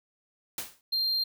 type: noise with exponential decay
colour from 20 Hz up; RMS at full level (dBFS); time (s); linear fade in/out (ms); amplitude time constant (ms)
white; -31; 0.58-0.81; 1; 49
type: tone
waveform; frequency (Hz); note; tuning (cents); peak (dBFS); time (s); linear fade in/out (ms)
triangle; 4186; C8; 0; -24; 0.92-1.24; 10
effects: none